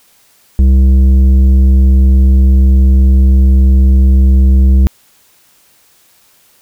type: tone with tanh clipping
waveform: sine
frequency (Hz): 65.8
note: C2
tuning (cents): +10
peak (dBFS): -5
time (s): 0.59-4.87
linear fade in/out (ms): 0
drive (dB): 9
effects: white hiss -49 dBFS RMS until 6.61 s